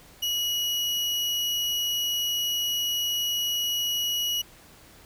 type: tone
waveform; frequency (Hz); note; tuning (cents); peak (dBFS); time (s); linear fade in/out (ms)
35% pulse; 2912; F#7; -28; -23; 0.22-4.42; 10
effects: pink hiss -52 dBFS RMS until 5.05 s

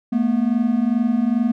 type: tone pair together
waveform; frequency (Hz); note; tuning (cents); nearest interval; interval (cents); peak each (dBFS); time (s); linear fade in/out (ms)
triangle; 219.4 / 241.8; A3 / B3; -5 / -36; major second; 169; -18 / -16; 0.12-1.52; 10
effects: none

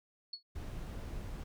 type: tone with exponential decay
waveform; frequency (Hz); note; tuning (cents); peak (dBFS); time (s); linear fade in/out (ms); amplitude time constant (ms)
sine; 4377; C#8; -23; -36; 0.33-0.43; 5; 20
type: noise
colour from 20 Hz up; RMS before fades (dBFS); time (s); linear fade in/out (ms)
brown; -42; 0.55-1.44; 10
effects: none

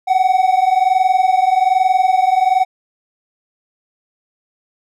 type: tone pair together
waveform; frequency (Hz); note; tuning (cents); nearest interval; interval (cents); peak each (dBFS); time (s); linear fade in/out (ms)
triangle; 740 / 761.2; F#5 / F#5; 0 / +49; unison; 49; -12; 0.07-2.65; 20
effects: none

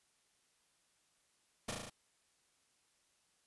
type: noise with echo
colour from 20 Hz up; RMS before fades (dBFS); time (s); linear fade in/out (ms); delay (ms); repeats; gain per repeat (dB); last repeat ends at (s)
pink; -39; 1.68-1.72; 10; 36; 5; -2; 1.9
effects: white hiss -75 dBFS RMS until 3.46 s + resampled to 24000 Hz

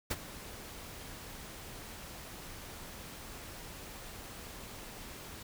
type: noise with ADSR envelope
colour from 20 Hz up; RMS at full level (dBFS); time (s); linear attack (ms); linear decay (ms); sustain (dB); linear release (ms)
pink; -32; 0.1-5.43; 13; 35; -15; 5
effects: none

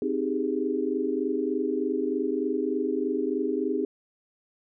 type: chord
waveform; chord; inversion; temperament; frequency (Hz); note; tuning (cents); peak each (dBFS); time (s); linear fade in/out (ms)
sine; Ab major seventh; first; equal; 261.6 / 311.1 / 392 / 415.3; C4 / Eb4 / G4 / Ab4; 0 / 0 / 0 / 0; -30; 0.02-3.85; 2
effects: none

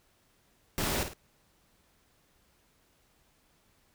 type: noise with echo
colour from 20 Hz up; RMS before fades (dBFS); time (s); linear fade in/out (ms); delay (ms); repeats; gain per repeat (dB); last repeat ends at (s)
pink; -31; 0.78-1.03; 0; 52; 2; -8; 1.134
effects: pink hiss -68 dBFS RMS until 3.94 s

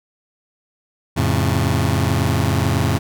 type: chord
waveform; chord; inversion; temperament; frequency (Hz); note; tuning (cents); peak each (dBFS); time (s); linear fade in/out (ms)
sawtooth; F augmented; none; just; 87.31 / 109.13 / 136.42; F2 / A2 / C#3; 0 / -14 / -27; -16; 1.16-2.99; 20
effects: none

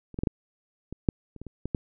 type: clicks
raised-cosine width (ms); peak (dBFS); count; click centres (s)
3; -30 / -18 / -13 / -11 / -23 / -7 / -30 / -26 / -26 / -18 / -13; 11; 0.143 / 0.189 / 0.235 / 0.272 / 0.926 / 1.088 / 1.363 / 1.416 / 1.467 / 1.656 / 1.748
effects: none

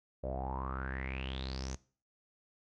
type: tone with low-pass filter sweep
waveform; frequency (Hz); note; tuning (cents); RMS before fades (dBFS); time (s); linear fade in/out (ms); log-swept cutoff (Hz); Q
sawtooth; 65.7; C2; +8; -39; 0.23-1.76; 10; 560 to 6600; 9.7
effects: noise-tail reverb RT60 0.4 s tail -20 dB re dry

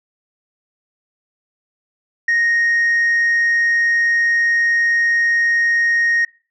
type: tone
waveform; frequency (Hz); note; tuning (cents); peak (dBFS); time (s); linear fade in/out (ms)
sine; 1864.7; A#6; 0; -11; 2.28-6.25; 5
effects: noise-tail reverb RT60 0.4 s tail -24 dB re dry + tanh soft clip ceiling -11 dBFS

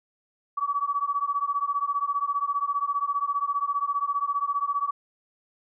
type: beating tone pair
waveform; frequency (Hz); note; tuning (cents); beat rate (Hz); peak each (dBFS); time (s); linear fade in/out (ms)
sine; 1134 / 1149; C#6 / D6; +39 / -38; 15; -27; 0.57-4.91; 10
effects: none

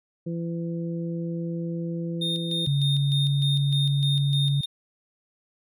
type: harmonic tone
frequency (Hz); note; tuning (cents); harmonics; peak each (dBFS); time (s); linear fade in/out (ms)
168.4; E3; +37; 1 / 2 / 3; -28 / -34 / -38; 0.26-2.66; 10
type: tone with tremolo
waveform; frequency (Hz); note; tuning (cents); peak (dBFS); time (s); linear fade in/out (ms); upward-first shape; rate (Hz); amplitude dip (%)
triangle; 3661; A#7; -32; -24; 2.21-4.66; 10; square; 3.3; 60
type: tone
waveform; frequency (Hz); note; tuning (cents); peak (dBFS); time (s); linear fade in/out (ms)
sine; 140.6; C#3; +25; -20; 2.67-4.61; 5
effects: none

